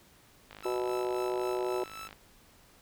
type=click train; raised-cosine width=0.3 ms; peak=-30 dBFS; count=85; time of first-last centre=0.51-2.128 s; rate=51.9 Hz
type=tone with tremolo; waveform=sawtooth; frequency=1316 Hz; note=E6; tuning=3 cents flat; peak=-37 dBFS; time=0.63-2.08 s; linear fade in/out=5 ms; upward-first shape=sine; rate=3.8 Hz; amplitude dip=60%
type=harmonic tone; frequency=123.5 Hz; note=B2; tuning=in tune; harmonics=3 / 4 / 5 / 6 / 7 / 8; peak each=-31 / -38 / -38 / -45 / -41 / -42 dBFS; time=0.65-1.84 s; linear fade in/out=5 ms
effects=pink hiss -60 dBFS RMS until 2.81 s